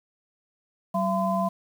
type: tone cluster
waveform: sine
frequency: 189.9 / 678 / 1022 Hz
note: F#3 / E5 / C6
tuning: +45 / +49 / -41 cents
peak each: -26 / -26 / -28 dBFS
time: 0.94-1.49 s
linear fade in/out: 10 ms
effects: 8-bit